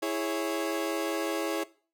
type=chord; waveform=30% pulse; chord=C# minor; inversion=first; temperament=equal; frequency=329.6 / 415.3 / 554.4 Hz; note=E4 / G#4 / C#5; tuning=0 / 0 / 0 cents; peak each=-29 / -32 / -31 dBFS; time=0.02-1.64 s; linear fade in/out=10 ms; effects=noise-tail reverb RT60 0.4 s tail -19 dB re dry